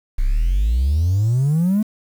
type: exponential sweep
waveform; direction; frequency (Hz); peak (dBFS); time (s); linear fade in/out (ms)
triangle; up; 30.22 to 220; -11; 0.18-1.83; 10
effects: tanh soft clip ceiling -10 dBFS + 7-bit